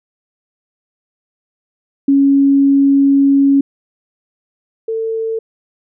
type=tone pair in turn; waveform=sine; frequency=277.1 / 447.9 Hz; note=C#4 / A4; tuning=-1 / +31 cents; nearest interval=minor sixth; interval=832 cents; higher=second; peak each=-7 / -16 dBFS; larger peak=first; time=2.08-3.61 / 4.88-5.39 s; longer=first; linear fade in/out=5 ms; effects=none